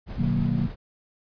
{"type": "noise with tremolo", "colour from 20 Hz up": "brown", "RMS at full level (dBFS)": -33, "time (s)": [0.06, 0.76], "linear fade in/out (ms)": 50, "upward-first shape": "sine", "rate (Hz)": 6, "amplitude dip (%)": 25}
{"type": "chord", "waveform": "sine", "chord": "B major seventh", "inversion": "none", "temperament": "equal with one note detuned", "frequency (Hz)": [123.47, 152.8, 185, 233.1], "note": ["B2", "D#3", "F#3", "A#3"], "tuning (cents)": [0, -31, 0, 0], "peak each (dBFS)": -27, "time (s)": [0.18, 0.67], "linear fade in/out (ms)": 10}
{"effects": ["resampled to 11025 Hz"]}